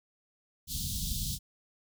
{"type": "band-stop noise", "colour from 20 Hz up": "pink", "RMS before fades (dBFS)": -34, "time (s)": [0.67, 1.39], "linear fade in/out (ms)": 50, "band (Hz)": [210, 3400], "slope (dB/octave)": 48, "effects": []}